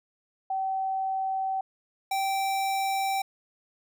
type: tone pair in turn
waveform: sine / square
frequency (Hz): 767 / 778.2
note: G5 / G5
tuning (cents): -38 / -13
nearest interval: unison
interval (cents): 25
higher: second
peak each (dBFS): -26 / -26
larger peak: neither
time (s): 0.5-1.61 / 2.11-3.22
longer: neither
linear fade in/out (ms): 5
effects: none